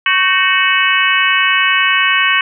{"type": "harmonic tone with a mistuned harmonic", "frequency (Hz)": 370, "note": "F#4", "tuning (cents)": 0, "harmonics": [3, 4, 5, 6, 7, 8], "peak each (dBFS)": [-17, -17, -17, -17, -17, -17], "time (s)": [0.06, 2.41], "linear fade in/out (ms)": 2, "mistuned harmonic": 4, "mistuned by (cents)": 71, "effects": []}